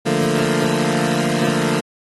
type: chord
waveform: 20% pulse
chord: Bb major seventh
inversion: first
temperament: equal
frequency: 146.83 / 174.61 / 220 / 233.1 Hz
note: D3 / F3 / A3 / Bb3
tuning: 0 / 0 / 0 / 0 cents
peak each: -17 dBFS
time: 0.05-1.81 s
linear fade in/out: 20 ms
effects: AAC 32 kbps